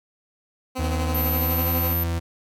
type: tone with tremolo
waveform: 15% pulse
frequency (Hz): 257.5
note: C4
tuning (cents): -28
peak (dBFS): -20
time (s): 0.75-1.94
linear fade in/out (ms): 20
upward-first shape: sine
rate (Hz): 12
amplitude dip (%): 45
type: tone with pitch glide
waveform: 40% pulse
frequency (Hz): 79.4 to 84.12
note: D#2 to E2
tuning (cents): +36 to +36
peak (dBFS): -22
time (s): 0.78-2.2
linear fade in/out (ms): 20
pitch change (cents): +100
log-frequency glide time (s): 1.33-1.67
type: tone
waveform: sine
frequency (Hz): 13000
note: G#9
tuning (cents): -38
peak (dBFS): -24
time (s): 1.14-2.04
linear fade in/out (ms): 10
effects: none